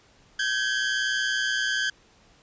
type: tone pair together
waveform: sawtooth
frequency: 1548 / 1668.8 Hz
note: G6 / G#6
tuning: -22 / +8 cents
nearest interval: minor second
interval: 130 cents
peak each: -22 / -24 dBFS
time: 0.39-1.9 s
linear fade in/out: 5 ms
effects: pink hiss -58 dBFS RMS until 2.42 s + resampled to 16000 Hz